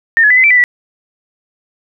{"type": "tone with pitch steps", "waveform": "sine", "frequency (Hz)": [1820, 1700, 1996, 2043, 2333, 1989, 1953], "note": ["A#6", "G#6", "B6", "C7", "D7", "B6", "B6"], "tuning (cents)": [-42, 40, 18, -42, -12, 12, -20], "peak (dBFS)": -5, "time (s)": [0.17, 0.639], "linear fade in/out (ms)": 0, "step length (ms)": 67, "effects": []}